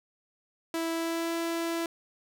sawtooth tone with pitch glide, 329.6 to 333.8 Hz, E4 to E4, 0 to +22 cents, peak -25 dBFS, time 0.74-1.86 s, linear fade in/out 2 ms, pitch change +22 cents, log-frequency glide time 0.92-1.34 s, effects none

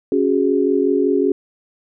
sine chord, C# suspended fourth, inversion none, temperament equal, 277.2 / 370 / 415.3 Hz, C#4 / F#4 / G#4, 0 / 0 / 0 cents, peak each -18 dBFS, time 0.12-1.32 s, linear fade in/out 2 ms, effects none

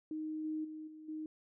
sine tone with level steps, 311.1 Hz, D#4, in tune, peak -37 / -35 / -43 / -49 / -39 dBFS, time 0.11-1.26 s, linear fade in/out 2 ms, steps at 0.44 / 0.64 / 0.87 / 1.08 s, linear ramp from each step 10 ms, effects none

